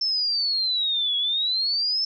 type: exponential two-way sweep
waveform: sine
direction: down then up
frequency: 5340 to 3330 to 5340 Hz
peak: -21 dBFS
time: 0.01-2.05 s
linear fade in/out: 5 ms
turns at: 1.17 s
effects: none